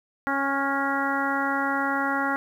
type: harmonic tone with a mistuned harmonic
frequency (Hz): 275.5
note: C#4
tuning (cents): -11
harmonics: 1 / 2 / 3 / 4 / 5 / 6 / 7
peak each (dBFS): -29 / -34 / -29 / -31 / -28 / -33 / -33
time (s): 0.27-2.36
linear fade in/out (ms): 0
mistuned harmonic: 5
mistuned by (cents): +26
effects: 9-bit